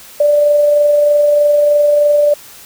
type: tone with amplitude modulation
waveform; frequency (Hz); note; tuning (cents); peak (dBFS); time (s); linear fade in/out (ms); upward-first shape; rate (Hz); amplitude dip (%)
sine; 587.3; D5; 0; -6; 0.2-2.34; 5; sine; 23.2; 25
effects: white hiss -37 dBFS RMS until 2.65 s